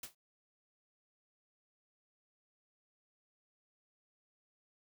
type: noise with exponential decay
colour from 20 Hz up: white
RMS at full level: -40 dBFS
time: 0.03-0.15 s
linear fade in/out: 5 ms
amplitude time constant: 26 ms
effects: none